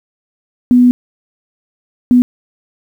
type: tone bursts at uneven times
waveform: sine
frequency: 246.9 Hz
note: B3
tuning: in tune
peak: -4 dBFS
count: 2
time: 0.71-0.91 / 2.11-2.22 s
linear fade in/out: 0 ms
effects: 7-bit

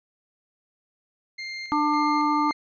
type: tone with tremolo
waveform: 30% pulse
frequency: 2107 Hz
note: C7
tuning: 12 cents sharp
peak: -29 dBFS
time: 1.38-2.53 s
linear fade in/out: 10 ms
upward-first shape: square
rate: 1.8 Hz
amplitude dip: 45%
type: harmonic tone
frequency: 297.8 Hz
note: D4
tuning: 24 cents sharp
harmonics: 1 / 3 / 4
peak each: -24 / -24 / -24 dBFS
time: 1.72-2.51 s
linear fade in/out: 0 ms
effects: resampled to 16000 Hz

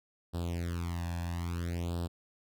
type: tone with flanger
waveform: sawtooth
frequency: 85.9 Hz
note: F2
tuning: 28 cents flat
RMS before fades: -35 dBFS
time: 0.33-2.08 s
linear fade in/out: 20 ms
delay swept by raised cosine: 0.23 to 1.18 ms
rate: 0.6 Hz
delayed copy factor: +1
effects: none

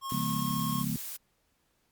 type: tone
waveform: square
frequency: 1081 Hz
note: C#6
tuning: 44 cents flat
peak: -35 dBFS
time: 0.01-0.85 s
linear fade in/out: 50 ms
type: noise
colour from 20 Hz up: blue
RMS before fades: -39 dBFS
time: 0.09-1.17 s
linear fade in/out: 10 ms
type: chord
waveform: sine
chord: C# dominant seventh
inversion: none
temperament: equal with one note detuned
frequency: 138.59 / 174.61 / 207.7 / 243.8 Hz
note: C#3 / E#3 / G#3 / B3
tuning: 0 / 0 / 0 / -22 cents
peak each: -35 dBFS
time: 0.12-0.96 s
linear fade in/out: 2 ms
effects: pink hiss -73 dBFS RMS until 1.91 s + Opus 48 kbps

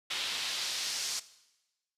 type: noise with band-pass filter sweep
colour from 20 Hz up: pink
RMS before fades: -35 dBFS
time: 0.1-1.2 s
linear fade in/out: 10 ms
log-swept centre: 3200 to 5800 Hz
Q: 1.6
effects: noise-tail reverb RT60 1.0 s tail -17 dB re dry + resampled to 32000 Hz

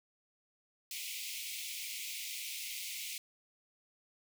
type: high-pass noise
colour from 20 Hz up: pink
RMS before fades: -42 dBFS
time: 0.91-3.18 s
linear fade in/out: 2 ms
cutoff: 2100 Hz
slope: 96 dB/octave
effects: none

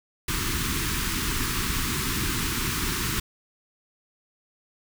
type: band-stop noise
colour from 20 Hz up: pink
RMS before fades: -27 dBFS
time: 0.28-3.2 s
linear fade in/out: 5 ms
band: 390 to 1000 Hz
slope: 48 dB/octave
effects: none

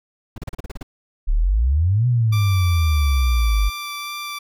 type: noise bursts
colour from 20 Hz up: brown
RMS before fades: -28 dBFS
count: 9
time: 0.36-0.829 s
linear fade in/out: 5 ms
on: 21 ms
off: 35 ms
type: exponential two-way sweep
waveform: sine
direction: up then down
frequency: 32.75 to 125.5 to 48.61 Hz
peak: -14 dBFS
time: 1.27-3.7 s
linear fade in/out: 20 ms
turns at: 2.07 s
type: tone with vibrato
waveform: 15% pulse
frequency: 1173 Hz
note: D6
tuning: 2 cents flat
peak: -21 dBFS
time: 2.32-4.39 s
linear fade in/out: 10 ms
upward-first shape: sine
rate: 2.3 Hz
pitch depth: 9 cents each way
effects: none

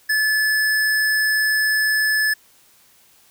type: tone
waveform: square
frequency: 1729 Hz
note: A6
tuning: 31 cents flat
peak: -17 dBFS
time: 0.09-2.34 s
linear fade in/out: 10 ms
effects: white hiss -54 dBFS RMS until 3.3 s

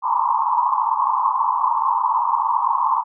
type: band-pass noise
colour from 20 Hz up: pink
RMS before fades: -19 dBFS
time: 0.02-3.04 s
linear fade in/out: 50 ms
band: 880 to 1100 Hz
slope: 96 dB/octave
effects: none

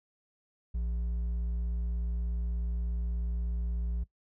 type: tone with hard clipping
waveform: sine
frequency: 58.3 Hz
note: A#1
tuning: 1 cent sharp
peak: -31 dBFS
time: 0.74-4.04 s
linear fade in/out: 10 ms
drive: 4 dB
effects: noise-tail reverb RT60 0.1 s tail -18 dB re dry

